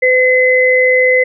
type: tone pair together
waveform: sine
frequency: 507.9 / 2037 Hz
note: B4 / C7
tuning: +48 / -47 cents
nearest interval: 2 octaves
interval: 2405 cents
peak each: -10 dBFS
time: 0.02-1.24 s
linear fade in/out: 10 ms
effects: none